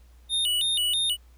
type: tone with vibrato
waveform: square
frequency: 3283 Hz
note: G#7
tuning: 21 cents flat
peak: -23 dBFS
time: 0.29-1.17 s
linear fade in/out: 50 ms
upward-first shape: square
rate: 3.1 Hz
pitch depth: 190 cents each way
effects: added 60 Hz sine -50 dBFS peak until 1.37 s + pink hiss -64 dBFS RMS until 1.37 s